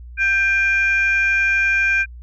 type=tone pair together; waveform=sine; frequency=1572 / 2400 Hz; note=G6 / D7; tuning=+4 / +37 cents; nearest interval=perfect fifth; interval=733 cents; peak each=-16 dBFS; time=0.17-2.06 s; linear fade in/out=50 ms; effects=tanh soft clip ceiling -9 dBFS + added 60 Hz sine -34 dBFS peak until 2.22 s